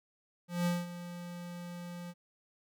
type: tone with ADSR envelope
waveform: square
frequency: 174.8 Hz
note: F3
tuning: 2 cents sharp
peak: -28 dBFS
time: 0.48-2.14 s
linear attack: 180 ms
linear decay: 200 ms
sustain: -14 dB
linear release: 44 ms
effects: none